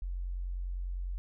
sine tone, 44.98 Hz, F#1, 48 cents flat, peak -33 dBFS, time 0.02-1.18 s, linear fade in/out 0 ms, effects none

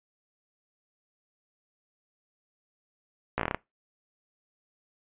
slowing click train, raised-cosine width 0.5 ms, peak -12 dBFS, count 8, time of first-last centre 3.38-3.546 s, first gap 15 ms, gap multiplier 1.15, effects noise-tail reverb RT60 0.2 s tail -22 dB re dry + resampled to 8000 Hz

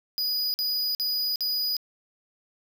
square tone bursts, 4936 Hz, D#8, 15 cents flat, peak -25 dBFS, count 4, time 0.18-1.767 s, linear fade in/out 0 ms, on 360 ms, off 49 ms, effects none

